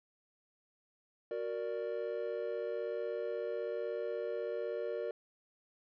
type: chord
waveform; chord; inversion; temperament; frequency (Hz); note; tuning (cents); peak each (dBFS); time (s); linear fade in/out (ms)
triangle; Gb augmented; none; equal; 370 / 466.2 / 587.3; Gb4 / Bb4 / D5; 0 / 0 / 0; -40 / -36 / -38; 1.31-5.11; 2
effects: resampled to 11025 Hz